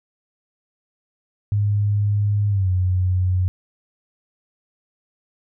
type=tone with pitch glide; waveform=sine; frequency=103 to 91.76 Hz; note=G#2 to F#2; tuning=-14 to -14 cents; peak=-16 dBFS; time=1.52-3.48 s; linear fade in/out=0 ms; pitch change=-200 cents; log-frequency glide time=2.49-2.7 s; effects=none